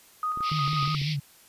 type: tone with tremolo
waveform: sine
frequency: 1244.5 Hz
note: D#6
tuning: in tune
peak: -25 dBFS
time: 0.23-0.95 s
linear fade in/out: 2 ms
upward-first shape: square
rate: 5.6 Hz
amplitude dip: 35%
type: clicks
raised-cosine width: 3 ms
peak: -28 dBFS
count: 9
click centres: 0.374 / 0.406 / 0.519 / 0.678 / 0.731 / 0.828 / 0.877 / 0.947 / 1.016 s
type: band-pass noise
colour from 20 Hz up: white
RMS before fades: -35 dBFS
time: 0.42-1.17 s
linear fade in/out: 50 ms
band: 2000 to 5300 Hz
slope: 96 dB/octave
type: tone with vibrato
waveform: sine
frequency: 146.83 Hz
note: D3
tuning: in tune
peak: -26 dBFS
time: 0.51-1.2 s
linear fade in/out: 10 ms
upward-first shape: sine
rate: 5.5 Hz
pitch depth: 99 cents each way
effects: white hiss -55 dBFS RMS until 1.48 s + resampled to 32000 Hz